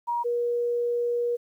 sine tone pair in turn, 950 / 478.4 Hz, A#5 / A#4, +33 / +45 cents, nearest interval octave, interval 1188 cents, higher first, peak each -24 / -23 dBFS, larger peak second, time 0.07-0.24 / 0.24-1.37 s, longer second, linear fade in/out 20 ms, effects 10-bit

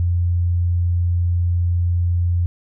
sine tone, 87.2 Hz, F2, 2 cents flat, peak -15 dBFS, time 0-2.46 s, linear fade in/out 0 ms, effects none

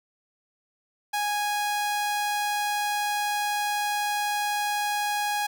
sawtooth tone, 828 Hz, G#5, 5 cents flat, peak -21 dBFS, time 1.13-5.47 s, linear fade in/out 10 ms, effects none

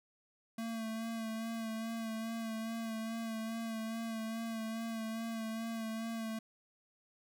square tone with vibrato, 224.9 Hz, A3, 38 cents sharp, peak -38 dBFS, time 0.58-6.39 s, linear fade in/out 5 ms, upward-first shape sine, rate 2.4 Hz, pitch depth 27 cents each way, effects none

